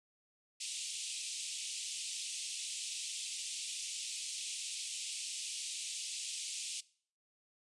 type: band-pass noise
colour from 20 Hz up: white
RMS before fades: -42 dBFS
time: 0.6-6.81 s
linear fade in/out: 10 ms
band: 2500 to 9300 Hz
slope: 48 dB/octave
effects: noise-tail reverb RT60 0.5 s tail -21 dB re dry + resampled to 24000 Hz